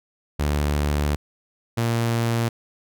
sawtooth tone pair in turn, 73.42 / 116.3 Hz, D2 / A#2, 0 / -4 cents, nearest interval minor sixth, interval 796 cents, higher second, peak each -16 dBFS, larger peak neither, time 0.39-1.16 / 1.77-2.49 s, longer first, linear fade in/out 10 ms, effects none

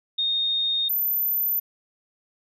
sine tone pair in turn, 3693 / 13967 Hz, A#7 / A9, -17 / -14 cents, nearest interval octave + major seventh, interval 2303 cents, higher second, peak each -21 dBFS, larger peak neither, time 0.18-0.89 / 0.89-1.6 s, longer neither, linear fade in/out 10 ms, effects none

